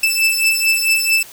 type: beating tone pair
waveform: sawtooth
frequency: 2637 / 2641.5 Hz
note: E7 / E7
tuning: 0 / +3 cents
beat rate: 4.5 Hz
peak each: -13 dBFS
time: 0.03-1.23 s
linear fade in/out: 5 ms
effects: white hiss -39 dBFS RMS until 1.32 s